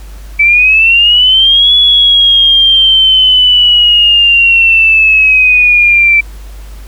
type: linear two-way sweep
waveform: sine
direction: up then down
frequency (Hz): 2300 to 3404 to 2327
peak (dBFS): -3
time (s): 0.39-6.21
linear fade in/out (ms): 10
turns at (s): 1.74
effects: added 50 Hz sine -25 dBFS peak until 6.87 s + pink hiss -39 dBFS RMS until 6.87 s